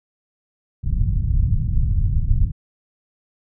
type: low-pass noise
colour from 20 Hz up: pink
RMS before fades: -18 dBFS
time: 0.83-2.52 s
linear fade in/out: 20 ms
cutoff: 130 Hz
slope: 24 dB/octave
effects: none